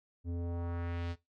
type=tone with low-pass filter sweep; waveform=square; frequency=85.8 Hz; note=F2; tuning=30 cents flat; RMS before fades=-37 dBFS; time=0.24-1.16 s; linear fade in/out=50 ms; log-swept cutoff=290 to 4700 Hz; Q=1.2; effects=noise-tail reverb RT60 0.2 s tail -18 dB re dry